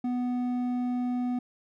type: tone with hard clipping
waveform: sine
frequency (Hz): 247.2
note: B3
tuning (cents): +2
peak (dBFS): -28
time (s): 0.04-1.39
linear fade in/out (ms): 5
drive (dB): 6
effects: none